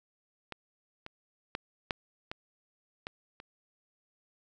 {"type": "clicks", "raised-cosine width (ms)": 0.3, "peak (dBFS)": [-23, -26, -17, -14, -21, -21, -30], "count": 7, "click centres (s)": [0.523, 1.064, 1.551, 1.908, 2.315, 3.069, 3.401], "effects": []}